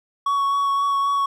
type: tone with vibrato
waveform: triangle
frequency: 1117 Hz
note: C#6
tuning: 13 cents sharp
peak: -16 dBFS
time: 0.26-1.26 s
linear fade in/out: 5 ms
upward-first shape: sine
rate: 3.8 Hz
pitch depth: 12 cents each way
effects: none